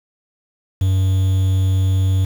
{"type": "tone with quantisation", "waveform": "triangle", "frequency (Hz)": 94.7, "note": "F#2", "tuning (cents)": 41, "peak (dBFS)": -11, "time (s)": [0.81, 2.25], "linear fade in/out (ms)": 5, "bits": 6, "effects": []}